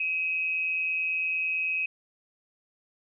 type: tone with amplitude modulation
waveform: sine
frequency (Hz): 2541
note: D#7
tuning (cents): +36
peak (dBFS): -23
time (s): 0-1.86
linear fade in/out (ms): 5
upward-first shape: sine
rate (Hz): 169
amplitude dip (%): 55
effects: none